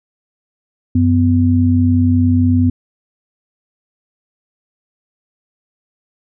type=tone pair together; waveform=sine; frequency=93.9 / 250.8 Hz; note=F#2 / B3; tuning=+26 / +27 cents; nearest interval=octave + perfect fourth; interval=1701 cents; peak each=-12 dBFS; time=0.95-2.7 s; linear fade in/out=5 ms; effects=none